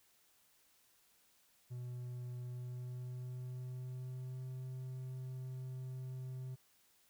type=tone with pitch glide; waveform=triangle; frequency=123.47 to 129.01 Hz; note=B2 to C3; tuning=0 to -24 cents; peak=-40 dBFS; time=1.7-6.56 s; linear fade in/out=20 ms; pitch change=+76 cents; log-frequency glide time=2.43-4.59 s; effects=white hiss -71 dBFS RMS until 7.09 s